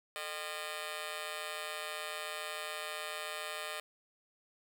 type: tone with amplitude modulation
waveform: 10% pulse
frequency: 609 Hz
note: D#5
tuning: 37 cents flat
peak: -26 dBFS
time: 0.16-3.8 s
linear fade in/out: 0 ms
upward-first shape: sine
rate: 167 Hz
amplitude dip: 100%
effects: none